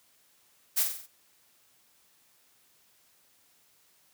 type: noise with echo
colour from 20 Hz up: blue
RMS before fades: -25 dBFS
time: 0.76-0.84 s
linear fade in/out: 20 ms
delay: 46 ms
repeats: 5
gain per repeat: -5 dB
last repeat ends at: 1.07 s
effects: white hiss -65 dBFS RMS until 4.13 s + high-pass 60 Hz 12 dB/octave